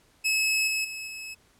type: tone with level steps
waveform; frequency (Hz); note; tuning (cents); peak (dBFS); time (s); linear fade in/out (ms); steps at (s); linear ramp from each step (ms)
sawtooth; 2584; E7; -35; -19 / -22 / -31 / -33; 0.24-1.35; 20; 0.67 / 0.84 / 1.07; 10
effects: pink hiss -62 dBFS RMS until 1.59 s + low-pass 12000 Hz 12 dB/octave